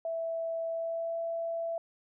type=tone with pitch glide; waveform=sine; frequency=659.3 to 666.6 Hz; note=E5 to E5; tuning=0 to +19 cents; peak=-31 dBFS; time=0.05-1.78 s; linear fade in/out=2 ms; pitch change=+19 cents; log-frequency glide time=0.68-1.18 s; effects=none